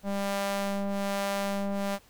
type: ring-modulated tone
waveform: sawtooth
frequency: 198.7 Hz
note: G3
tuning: 24 cents sharp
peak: -21 dBFS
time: 0.03-1.99 s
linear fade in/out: 50 ms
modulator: 398 Hz
effects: pink hiss -59 dBFS RMS until 2.09 s